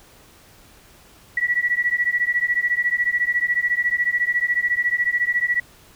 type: beating tone pair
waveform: sine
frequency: 1934 / 1948 Hz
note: B6 / B6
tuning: -37 / -24 cents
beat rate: 14 Hz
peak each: -21 dBFS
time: 1.37-5.6 s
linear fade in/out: 5 ms
effects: pink hiss -50 dBFS RMS until 5.95 s